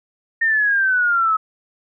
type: exponential sweep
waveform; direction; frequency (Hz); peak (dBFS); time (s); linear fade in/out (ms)
sine; down; 1837 to 1278; -14; 0.41-1.37; 10
effects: none